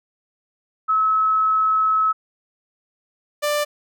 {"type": "tone pair in turn", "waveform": ["sine", "sawtooth"], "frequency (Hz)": [1292, 591], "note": ["E6", "D5"], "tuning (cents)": [-35, 11], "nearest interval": "octave + major second", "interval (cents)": 1354, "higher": "first", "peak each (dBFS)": -15, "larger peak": "neither", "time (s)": [[0.88, 2.13], [3.42, 3.65]], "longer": "first", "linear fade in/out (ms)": 20, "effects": []}